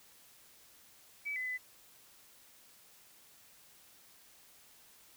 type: tone with pitch steps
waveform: sine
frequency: 2293 / 2017 / 2005 Hz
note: D7 / B6 / B6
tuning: -42 / +36 / +26 cents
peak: -35 dBFS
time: 1.25-1.58 s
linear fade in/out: 20 ms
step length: 110 ms
effects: white hiss -61 dBFS RMS until 5.16 s